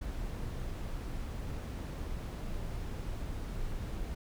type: noise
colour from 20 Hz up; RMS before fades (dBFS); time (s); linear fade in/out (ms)
brown; -38; 0.01-4.15; 10
effects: none